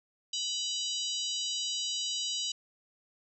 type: harmonic tone with a mistuned harmonic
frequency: 960 Hz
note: B5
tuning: 49 cents flat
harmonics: 3 / 4 / 5 / 6 / 7 / 8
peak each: -35 / -37 / -39 / -41 / -42 / -43 dBFS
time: 0.33-2.52 s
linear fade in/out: 5 ms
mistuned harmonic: 3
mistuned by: +60 cents
effects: none